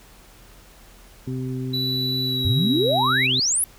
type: harmonic tone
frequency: 129 Hz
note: C3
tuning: 24 cents flat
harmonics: 1 / 2 / 3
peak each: -27 / -29 / -35 dBFS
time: 1.27-3.4 s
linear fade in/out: 5 ms
type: tone with pitch glide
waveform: triangle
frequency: 3951 to 3861 Hz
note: B7 to B7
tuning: 0 to -40 cents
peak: -22 dBFS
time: 1.73-3.27 s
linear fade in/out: 10 ms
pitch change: -40 cents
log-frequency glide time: 2.24-2.48 s
type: exponential sweep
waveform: sine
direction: up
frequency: 87.31 to 11610 Hz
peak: -18 dBFS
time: 2.45-3.64 s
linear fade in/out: 0 ms
effects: added 42 Hz sine -50 dBFS peak until 3.78 s + pink hiss -50 dBFS RMS until 3.78 s